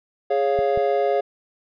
triangle chord, Db major, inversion second, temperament equal, 415.3 / 554.4 / 698.5 Hz, Ab4 / Db5 / F5, 0 / 0 / 0 cents, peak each -20 / -20 / -21 dBFS, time 0.3-1.21 s, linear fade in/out 10 ms
clicks, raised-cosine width 5 ms, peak -21 dBFS, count 2, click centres 0.59 / 0.775 s
effects resampled to 11025 Hz

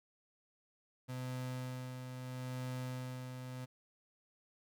35% pulse tone with tremolo, 127.3 Hz, C3, 47 cents flat, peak -37 dBFS, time 1.08-3.66 s, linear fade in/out 20 ms, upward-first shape sine, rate 0.76 Hz, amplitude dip 45%, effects none

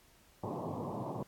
pink band-pass noise, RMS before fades -39 dBFS, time 0.43-1.23 s, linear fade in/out 5 ms, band 100 to 1100 Hz, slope 96 dB/octave, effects pink hiss -64 dBFS RMS until 1.27 s + AAC 64 kbps

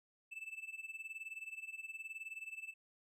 triangle tone with tremolo, 2637 Hz, E7, in tune, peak -40 dBFS, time 0.31-2.74 s, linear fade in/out 20 ms, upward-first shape sine, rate 19 Hz, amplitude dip 85%, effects none

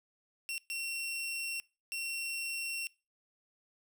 sawtooth tone bursts at uneven times, 2725 Hz, F7, 43 cents flat, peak -32 dBFS, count 3, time 0.49-0.58 / 0.7-1.6 / 1.92-2.87 s, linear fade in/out 0 ms, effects noise-tail reverb RT60 0.3 s tail -23 dB re dry

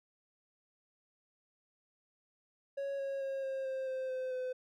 triangle tone with pitch steps, 554.4 / 547.7 / 541.1 / 534.6 / 528.1 / 521.8 / 515.5 / 509.3 Hz, C#5 / C#5 / C#5 / C5 / C5 / C5 / C5 / C5, 0 / -21 / -42 / +37 / +16 / -5 / -26 / -47 cents, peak -33 dBFS, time 2.77-4.53 s, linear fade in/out 10 ms, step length 220 ms, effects none

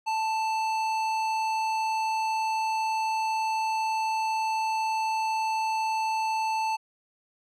sine tone with tanh clipping, 882 Hz, A5, 4 cents sharp, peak -27 dBFS, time 0.06-6.77 s, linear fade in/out 20 ms, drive 15 dB, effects none

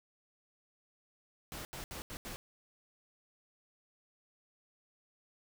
pink noise bursts at uneven times, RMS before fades -44 dBFS, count 5, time 1.52-1.65 / 1.73-1.84 / 1.91-2.02 / 2.1-2.17 / 2.25-2.36 s, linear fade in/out 0 ms, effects none

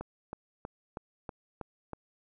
click train, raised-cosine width 1 ms, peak -24 dBFS, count 7, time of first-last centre 0.01-1.933 s, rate 3.12 Hz, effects none

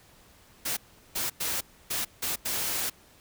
white noise bursts at uneven times, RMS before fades -30 dBFS, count 6, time 0.65-0.77 / 1.15-1.3 / 1.4-1.61 / 1.9-2.05 / 2.22-2.36 / 2.45-2.9 s, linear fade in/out 10 ms, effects pink hiss -57 dBFS RMS until 3.2 s

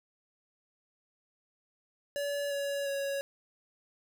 square tone with pitch steps, 571 / 563.5 / 556 Hz, D5 / C#5 / C#5, -49 / +28 / +5 cents, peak -32 dBFS, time 2.16-3.21 s, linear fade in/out 0 ms, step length 350 ms, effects none

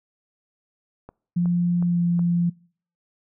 click train, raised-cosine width 1 ms, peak -26 dBFS, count 4, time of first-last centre 1.09-2.193 s, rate 2.72 Hz
sine tone with pitch glide, 174.61 to 172.8 Hz, F3 to F3, 0 to -18 cents, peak -18 dBFS, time 1.36-2.5 s, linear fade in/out 10 ms, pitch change -18 cents, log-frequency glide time 1.85-2.01 s
effects noise-tail reverb RT60 0.5 s tail -25 dB re dry

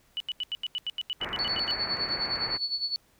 sine tone bursts, 2960 Hz, F#7, in tune, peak -28 dBFS, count 14, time 0.17-1.71 s, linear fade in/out 0 ms, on 32 ms, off 84 ms
white low-pass noise, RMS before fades -37 dBFS, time 1.2-2.58 s, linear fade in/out 20 ms, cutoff 2200 Hz, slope 48 dB/octave
clicks, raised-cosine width 0.2 ms, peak -31 dBFS, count 12, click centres 1.235 / 1.29 / 1.441 / 1.496 / 1.669 / 1.704 / 1.97 / 2.09 / 2.124 / 2.224 / 2.256 / 2.358 s
sine tone with tremolo, 4435 Hz, C#8, in tune, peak -25 dBFS, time 1.39-2.96 s, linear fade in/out 0 ms, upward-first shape sine, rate 9.8 Hz, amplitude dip 75%
effects pink hiss -64 dBFS RMS until 3.19 s

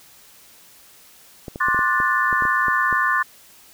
clicks, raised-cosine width 2 ms, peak -18 dBFS, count 11, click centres 1.482 / 1.559 / 1.685 / 1.746 / 1.791 / 2.002 / 2.328 / 2.423 / 2.453 / 2.683 / 2.927 s
sine chord, D dominant seventh, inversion third, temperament just, 1057.2 / 1174.7 / 1468.3 / 1762 Hz, C6 / D6 / F#6 / A6, +18 / 0 / -14 / +2 cents, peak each -22 / -24 / -24 / -20 dBFS, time 1.6-3.23 s, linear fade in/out 10 ms
effects white hiss -49 dBFS RMS until 3.73 s

